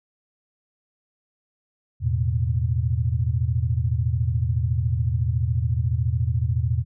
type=chord; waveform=sine; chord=E suspended fourth; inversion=none; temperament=equal with one note detuned; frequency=82.41 / 110 / 123.97 Hz; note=E2 / A2 / B2; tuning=0 / 0 / +7 cents; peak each=-24 dBFS; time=2-6.85 s; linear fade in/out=50 ms; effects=none